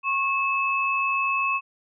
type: tone pair together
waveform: sine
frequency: 1093 / 2600 Hz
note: C#6 / E7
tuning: -25 / -24 cents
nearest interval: octave + minor third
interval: 1501 cents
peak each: -24 dBFS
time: 0.03-1.61 s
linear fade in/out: 50 ms
effects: none